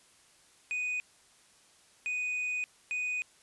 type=tone bursts at uneven times; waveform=triangle; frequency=2486 Hz; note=D#7; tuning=2 cents flat; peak=-29 dBFS; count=3; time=0.71-1 / 2.06-2.64 / 2.91-3.22 s; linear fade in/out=0 ms; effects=white hiss -62 dBFS RMS until 3.42 s + resampled to 24000 Hz